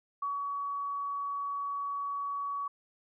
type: tone with ADSR envelope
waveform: sine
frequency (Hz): 1130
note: C#6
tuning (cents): +33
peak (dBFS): -30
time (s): 0.22-2.68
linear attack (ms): 6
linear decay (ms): 170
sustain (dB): -2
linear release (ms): 6
effects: none